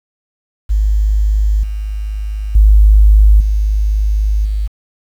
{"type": "tone with level steps", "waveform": "sine", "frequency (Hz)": 51.91, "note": "G#1", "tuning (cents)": 0, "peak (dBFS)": [-9, -17, -3, -10, -13], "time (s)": [0.69, 4.68], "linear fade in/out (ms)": 20, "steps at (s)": [1.63, 2.55, 3.4, 4.45], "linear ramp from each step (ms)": 5, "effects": ["7-bit"]}